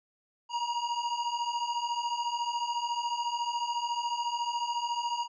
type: beating tone pair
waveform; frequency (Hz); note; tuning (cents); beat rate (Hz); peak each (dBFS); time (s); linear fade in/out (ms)
square; 940 / 954; A#5 / A#5; +14 / +40; 14; -36 / -32; 0.49-5.28; 50
effects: resampled to 16000 Hz